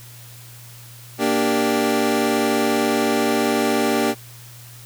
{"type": "chord", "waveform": "25% pulse", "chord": "G minor", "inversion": "first", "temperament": "equal", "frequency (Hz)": [233.1, 293.7, 392], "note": ["Bb3", "D4", "G4"], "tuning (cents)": [0, 0, 0], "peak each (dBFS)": -18, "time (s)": [1.18, 4.15], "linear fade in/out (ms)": 50, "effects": ["added 119 Hz sine -41 dBFS peak until 4.85 s", "white hiss -44 dBFS RMS until 4.85 s"]}